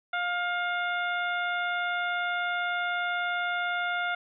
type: harmonic tone with a mistuned harmonic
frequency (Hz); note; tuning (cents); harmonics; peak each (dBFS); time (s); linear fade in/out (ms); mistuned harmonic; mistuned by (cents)
706; F5; +19; 1 / 2 / 3 / 4 / 5; -32 / -29 / -36 / -43 / -40; 0.13-4.15; 5; 3; +19
effects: none